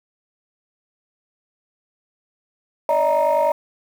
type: tone cluster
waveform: sine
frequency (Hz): 580 / 630 / 936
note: D5 / D#5 / A#5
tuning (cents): -22 / +21 / +7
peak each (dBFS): -18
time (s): 2.89-3.52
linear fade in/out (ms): 2
effects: tanh soft clip ceiling -10 dBFS + 7-bit